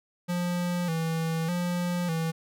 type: tone with vibrato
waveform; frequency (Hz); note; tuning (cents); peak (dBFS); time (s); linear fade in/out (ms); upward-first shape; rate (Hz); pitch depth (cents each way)
square; 169.5; E3; +49; -27; 0.28-2.32; 20; square; 0.83; 68
effects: none